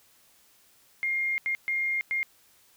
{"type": "tone bursts at uneven times", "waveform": "sine", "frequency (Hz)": 2124, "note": "C7", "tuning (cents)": 25, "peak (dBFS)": -25, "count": 4, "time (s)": [[1.03, 1.38], [1.46, 1.55], [1.68, 2.01], [2.11, 2.23]], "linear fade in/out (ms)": 0, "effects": ["white hiss -61 dBFS RMS until 2.76 s"]}